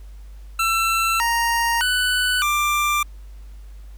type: tone with pitch steps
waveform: 25% pulse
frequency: 1340 / 933 / 1492 / 1184 Hz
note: E6 / A#5 / F#6 / D6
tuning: +28 / +1 / +14 / +14 cents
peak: -14 dBFS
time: 0.59-3.03 s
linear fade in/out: 5 ms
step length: 610 ms
effects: added 50 Hz sine -36 dBFS peak until 3.97 s + pink hiss -57 dBFS RMS until 3.97 s